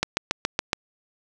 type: click train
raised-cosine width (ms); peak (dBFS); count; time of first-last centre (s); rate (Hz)
0.2; -4; 6; 0.03-0.731; 7.13
effects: none